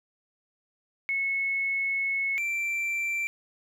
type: tone pair in turn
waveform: sine / triangle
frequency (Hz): 2194 / 2348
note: C#7 / D7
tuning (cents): -18 / -1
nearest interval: minor second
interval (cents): 117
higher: second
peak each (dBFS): -25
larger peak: neither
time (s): 1.09-2.38 / 2.38-3.27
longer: first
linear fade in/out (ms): 0
effects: 11-bit